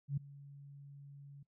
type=tone with ADSR envelope; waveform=sine; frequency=141.1 Hz; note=C#3; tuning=31 cents sharp; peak=-30 dBFS; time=0.08-1.43 s; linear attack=91 ms; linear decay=8 ms; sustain=-20 dB; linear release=5 ms; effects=noise-tail reverb RT60 0.1 s tail -19 dB re dry